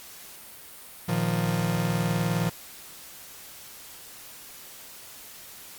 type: chord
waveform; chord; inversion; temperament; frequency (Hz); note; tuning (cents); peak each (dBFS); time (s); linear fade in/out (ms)
45% pulse; Bb suspended fourth; none; just; 116.54 / 155.39 / 174.81; Bb2 / Eb3 / F3; 0 / -2 / +2; -30 / -29 / -27; 1.08-2.5; 10
effects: white hiss -45 dBFS RMS until 5.78 s + Opus 48 kbps